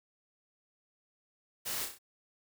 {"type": "noise with echo", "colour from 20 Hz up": "white", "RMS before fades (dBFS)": -37, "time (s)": [1.65, 1.86], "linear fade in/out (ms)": 20, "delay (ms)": 32, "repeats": 4, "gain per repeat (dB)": -5, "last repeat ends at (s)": 1.988, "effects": []}